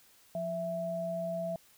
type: tone pair together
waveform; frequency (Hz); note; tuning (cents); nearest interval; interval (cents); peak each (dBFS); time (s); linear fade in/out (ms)
sine; 174.97 / 661; F3 / E5; +4 / +5; octave + major seventh; 2301; -39 / -33; 0.35-1.56; 2
effects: white hiss -62 dBFS RMS until 1.77 s